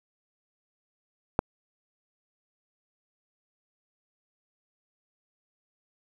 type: click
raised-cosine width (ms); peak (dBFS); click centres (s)
1; -7; 1.391
effects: 7-bit